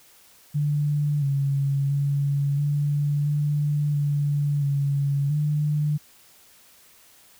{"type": "tone with pitch steps", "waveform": "sine", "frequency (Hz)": [147, 139, 141.4, 145.3, 147.2, 144.7, 140.8, 149.3], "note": ["D3", "C#3", "C#3", "D3", "D3", "D3", "C#3", "D3"], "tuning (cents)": [2, 5, 35, -18, 4, -25, 27, 29], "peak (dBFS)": -20, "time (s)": [0.54, 5.98], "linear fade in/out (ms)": 20, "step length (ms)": 680, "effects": ["white hiss -54 dBFS RMS until 7.39 s"]}